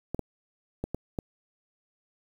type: clicks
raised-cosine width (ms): 2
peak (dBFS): -17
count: 5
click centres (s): 0.146 / 0.193 / 0.84 / 0.946 / 1.188
effects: 8-bit